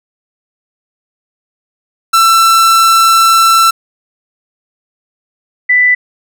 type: tone pair in turn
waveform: 45% pulse / sine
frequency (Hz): 1338 / 1987.4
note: E6 / B6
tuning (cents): +25 / +10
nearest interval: perfect fifth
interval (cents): 685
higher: second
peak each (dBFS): -5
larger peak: neither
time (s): 2.13-3.71 / 5.69-5.95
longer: first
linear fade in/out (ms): 10
effects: none